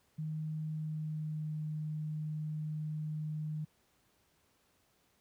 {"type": "tone with pitch glide", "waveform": "sine", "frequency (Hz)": [155.56, 153.68], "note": ["D#3", "D#3"], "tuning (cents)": [0, -21], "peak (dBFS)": -35, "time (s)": [0.18, 3.65], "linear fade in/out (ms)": 10, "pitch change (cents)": -21, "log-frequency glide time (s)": [0.69, 1.56], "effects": ["pink hiss -72 dBFS RMS until 5.2 s", "high-pass 60 Hz 12 dB/octave"]}